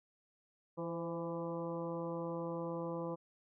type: harmonic tone with a mistuned harmonic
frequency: 167.3 Hz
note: E3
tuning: 26 cents sharp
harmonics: 1 / 2 / 3 / 4 / 5 / 6 / 7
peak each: -43 / -43 / -41 / -53 / -51 / -48 / -53 dBFS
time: 0.77-3.16 s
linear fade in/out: 20 ms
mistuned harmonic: 3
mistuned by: +30 cents
effects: none